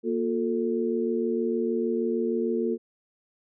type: tone cluster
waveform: sine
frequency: 234.8 / 357.8 / 444.3 Hz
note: A#3 / F4 / A4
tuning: +13 / +42 / +17 cents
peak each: -28 dBFS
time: 0.03-2.78 s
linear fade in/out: 50 ms
effects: none